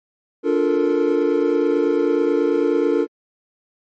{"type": "chord", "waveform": "triangle", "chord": "Bb major seventh", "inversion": "first", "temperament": "just", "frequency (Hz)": [291.4, 349.6, 437, 466.2], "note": ["D4", "F4", "A4", "Bb4"], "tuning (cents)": [-13, 2, -12, 0], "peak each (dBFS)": -19, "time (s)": [0.43, 3.07], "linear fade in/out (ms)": 50, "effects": ["MP3 32 kbps"]}